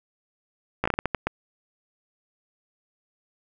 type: slowing click train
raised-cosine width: 0.5 ms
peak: -8 dBFS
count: 9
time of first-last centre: 0.84-1.27 s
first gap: 15 ms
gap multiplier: 1.35
effects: none